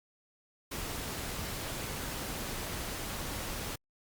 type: noise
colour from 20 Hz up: pink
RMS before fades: -38 dBFS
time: 0.71-3.76 s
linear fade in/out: 10 ms
effects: Opus 48 kbps